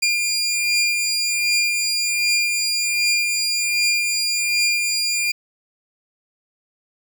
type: beating tone pair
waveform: 20% pulse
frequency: 2400 / 2401.3 Hz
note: D7 / D7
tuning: +37 / +38 cents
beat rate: 1.3 Hz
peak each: -14 / -20 dBFS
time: 0.02-5.32 s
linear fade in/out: 10 ms
effects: none